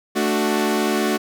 sawtooth chord, D major, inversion second, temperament equal, 220 / 293.7 / 370 Hz, A3 / D4 / F#4, 0 / 0 / 0 cents, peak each -18 / -20 / -18 dBFS, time 0.15-1.18 s, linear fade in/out 20 ms, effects none

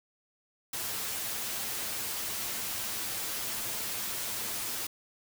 white noise with comb filter, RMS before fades -35 dBFS, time 0.73-4.87 s, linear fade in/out 5 ms, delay 9 ms, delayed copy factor +0.5, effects none

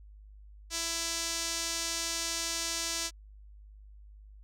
sawtooth tone with band-pass filter, 332.5 Hz, E4, 15 cents sharp, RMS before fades -34 dBFS, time 0.7-3.11 s, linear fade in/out 50 ms, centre 6100 Hz, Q 1.6, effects added 51 Hz sine -49 dBFS peak until 4.43 s

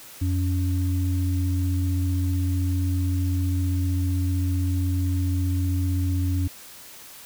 sine tone pair together, 88.4 / 280.7 Hz, F2 / C#4, +22 / +22 cents, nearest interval octave + minor sixth, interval 2000 cents, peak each -21 / -29 dBFS, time 0.21-6.48 s, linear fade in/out 10 ms, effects white hiss -44 dBFS RMS until 7.25 s

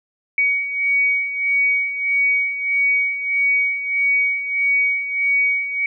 sine beating tone pair, 2250 / 2251.6 Hz, C#7 / C#7, +25 / +26 cents, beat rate 1.6 Hz, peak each -23 / -17 dBFS, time 0.38-5.86 s, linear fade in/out 2 ms, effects none

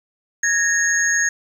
sine tone cluster, 1665 / 1833 / 6550 Hz, G#6 / A#6 / G#8, +4 / -30 / -25 cents, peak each -20 dBFS, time 0.43-1.29 s, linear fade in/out 5 ms, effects 7-bit

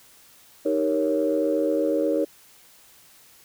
sine chord, Eb dominant seventh, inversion none, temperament equal, 311.1 / 392 / 466.2 / 554.4 Hz, Eb4 / G4 / Bb4 / Db5, 0 / 0 / 0 / 0 cents, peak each -24 / -29 / -25 / -24 dBFS, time 0.65-2.25 s, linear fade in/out 10 ms, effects tanh soft clip ceiling -11 dBFS + white hiss -53 dBFS RMS until 3.44 s

